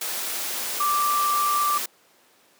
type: tone in noise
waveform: sine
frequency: 1174.7 Hz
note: D6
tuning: in tune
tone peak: -20 dBFS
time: 0.8-1.78 s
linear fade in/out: 5 ms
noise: white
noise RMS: -29 dBFS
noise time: 0.01-1.86 s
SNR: +6 dB
effects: pink hiss -58 dBFS RMS until 2.59 s + high-pass 300 Hz 12 dB/octave